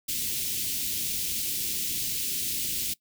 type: band-stop noise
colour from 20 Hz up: white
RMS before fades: -30 dBFS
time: 0.08-2.94 s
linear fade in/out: 10 ms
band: 350 to 2600 Hz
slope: 24 dB/octave
effects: noise-tail reverb RT60 0.1 s tail -21 dB re dry